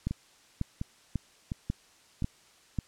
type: two click trains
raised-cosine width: 5 ms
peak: -17 / -20 dBFS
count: 6 / 4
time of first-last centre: 0.07-2.787 / 0.11-2.223 s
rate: 1.84 / 1.42 Hz
effects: white hiss -60 dBFS RMS until 2.87 s + low-pass 8000 Hz 12 dB/octave